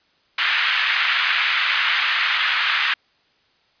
pink band-pass noise, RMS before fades -20 dBFS, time 0.38-2.94 s, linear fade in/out 5 ms, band 1400 to 3400 Hz, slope 24 dB/octave, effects white hiss -61 dBFS RMS until 3.8 s + resampled to 11025 Hz

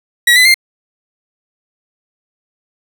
30% pulse tone with pitch steps, 1919 / 2010 / 2105 Hz, A#6 / B6 / C7, +50 / +30 / +10 cents, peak -3 dBFS, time 0.27-0.543 s, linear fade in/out 5 ms, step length 91 ms, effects none

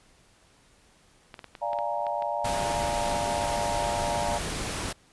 clicks, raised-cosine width 0.3 ms, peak -25 dBFS, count 10, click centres 1.342 / 1.392 / 1.443 / 1.552 / 1.732 / 1.788 / 2.067 / 2.223 / 2.726 / 3.113 s
sine chord, Bb dominant seventh, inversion first, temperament equal with one note detuned, 587.3 / 694 / 830.6 / 932.3 Hz, D5 / F5 / Ab5 / Bb5, 0 / -11 / 0 / 0 cents, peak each -32 / -32 / -33 / -32 dBFS, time 1.61-4.39 s, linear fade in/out 20 ms
pink noise, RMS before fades -32 dBFS, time 2.44-4.93 s, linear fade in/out 10 ms
effects pink hiss -60 dBFS RMS until 5.12 s + resampled to 24000 Hz

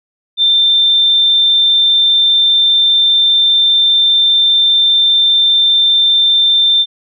sine tone, 3575 Hz, A7, 27 cents sharp, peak -7 dBFS, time 0.37-6.86 s, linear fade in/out 50 ms, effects none

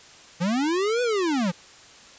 square linear two-way sweep, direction up then down, 163.1 to 500 to 163.1 Hz, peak -22 dBFS, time 0.4-1.52 s, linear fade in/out 20 ms, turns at 1.02 s, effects white hiss -48 dBFS RMS until 2.18 s + resampled to 16000 Hz

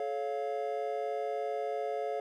triangle chord, A augmented, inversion none, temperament equal with one note detuned, 431.2 / 554.4 / 698.5 Hz, A4 / C#5 / E#5, -35 / 0 / 0 cents, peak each -34 / -35 / -34 dBFS, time 0-2.2 s, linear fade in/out 2 ms, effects none

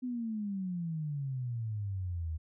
sine exponential sweep, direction down, 255.9 to 77.4 Hz, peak -33 dBFS, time 0.02-2.38 s, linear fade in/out 20 ms, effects none

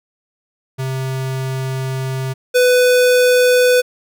square tone pair in turn, 131.9 / 498 Hz, C3 / B4, +14 / +14 cents, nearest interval octave + major seventh, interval 2300 cents, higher second, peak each -20 / -10 dBFS, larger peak second, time 0.78-2.34 / 2.54-3.82 s, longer first, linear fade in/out 20 ms, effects none

